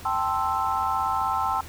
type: chord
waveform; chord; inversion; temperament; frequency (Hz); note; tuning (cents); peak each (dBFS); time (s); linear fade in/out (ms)
sine; A minor seventh; third; equal; 784 / 880 / 1046.5 / 1318.5; G5 / A5 / C6 / E6; 0 / 0 / 0 / 0; -28; 0.05-1.61; 5
effects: added 81 Hz sine -43 dBFS peak until 1.68 s + pink hiss -44 dBFS RMS until 1.68 s